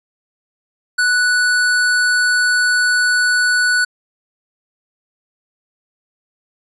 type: tone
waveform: square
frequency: 1480 Hz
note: F#6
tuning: in tune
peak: -13 dBFS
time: 0.98-3.85 s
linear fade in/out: 10 ms
effects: resampled to 24000 Hz